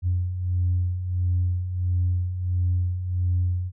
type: beating tone pair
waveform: sine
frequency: 88.5 / 90 Hz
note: F2 / F#2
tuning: +23 / -47 cents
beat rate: 1.5 Hz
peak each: -28 / -21 dBFS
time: 0.02-3.72 s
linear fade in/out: 50 ms
effects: tanh soft clip ceiling -15 dBFS